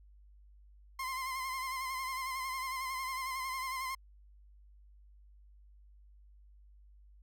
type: tone with vibrato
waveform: 30% pulse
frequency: 1046.5 Hz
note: C6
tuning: in tune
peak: -33 dBFS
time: 0.99-3.95 s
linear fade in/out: 5 ms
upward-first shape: sine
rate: 11 Hz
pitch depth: 45 cents each way
effects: added 50 Hz sine -56 dBFS peak until 7.22 s